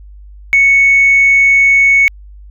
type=tone; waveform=sine; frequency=2215 Hz; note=C#7; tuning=2 cents flat; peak=-4 dBFS; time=0.53-2.08 s; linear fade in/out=0 ms; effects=tanh soft clip ceiling -1 dBFS + added 50 Hz sine -32 dBFS peak until 2.5 s